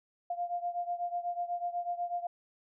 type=beating tone pair; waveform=sine; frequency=698.5 / 706.6 Hz; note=F5 / F5; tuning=0 / +20 cents; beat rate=8.1 Hz; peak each=-34 / -37 dBFS; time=0.3-2.27 s; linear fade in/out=5 ms; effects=none